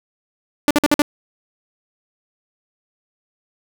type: tone bursts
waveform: sawtooth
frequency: 293.7 Hz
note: D4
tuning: in tune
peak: -7 dBFS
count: 5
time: 0.68-1.019 s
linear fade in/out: 0 ms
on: 27 ms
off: 51 ms
effects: none